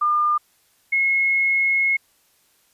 sine tone pair in turn, 1205 / 2170 Hz, D6 / C#7, +44 / -37 cents, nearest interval minor seventh, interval 1019 cents, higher second, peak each -16 dBFS, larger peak neither, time 0.01-0.38 / 0.92-1.97 s, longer second, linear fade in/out 10 ms, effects white hiss -61 dBFS RMS until 2.73 s + resampled to 32000 Hz

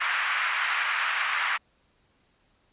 pink band-pass noise, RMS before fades -27 dBFS, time 0-1.58 s, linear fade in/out 20 ms, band 1200 to 2600 Hz, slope 24 dB/octave, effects pink hiss -67 dBFS RMS until 2.72 s + resampled to 8000 Hz

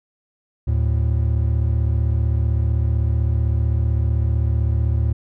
triangle tone pair together, 75.47 / 111.2 Hz, D2 / A2, +48 / +19 cents, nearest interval perfect fifth, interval 671 cents, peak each -16 / -18 dBFS, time 0.67-5.13 s, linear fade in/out 10 ms, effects none

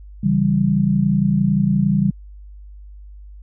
sine chord, C# diminished, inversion none, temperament equal, 138.59 / 164.81 / 196 Hz, C#3 / E3 / G3, 0 / 0 / 0 cents, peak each -20 / -20 / -16 dBFS, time 0.23-2.11 s, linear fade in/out 10 ms, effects added 50 Hz sine -36 dBFS peak until 3.42 s

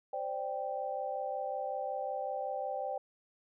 sine chord, C suspended second, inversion none, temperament just, 523.3 / 588.7 / 784.9 Hz, C5 / D5 / G5, 0 / +4 / +2 cents, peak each -39 / -39 / -37 dBFS, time 0.13-2.98 s, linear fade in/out 5 ms, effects none

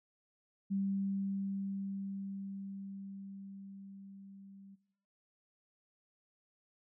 sine tone with level ramp, 196 Hz, G3, in tune, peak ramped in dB -31 to -53 dBFS, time 0.7-4.76 s, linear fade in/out 20 ms, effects noise-tail reverb RT60 0.9 s tail -20 dB re dry

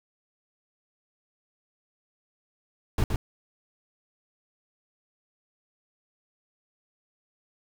brown noise with echo, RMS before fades -22 dBFS, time 2.98-3.04 s, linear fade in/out 2 ms, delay 120 ms, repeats 1, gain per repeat -4 dB, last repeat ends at 3.16 s, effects none

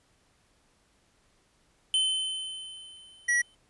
square tone with exponential decay, 3063 Hz, G7, 41 cents flat, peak -22 dBFS, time 1.94-3.55 s, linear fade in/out 1 ms, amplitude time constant 350 ms
square tone, 1929 Hz, B6, 41 cents flat, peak -23 dBFS, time 3.28-3.42 s, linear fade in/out 10 ms
effects pink hiss -67 dBFS RMS until 3.69 s + resampled to 24000 Hz

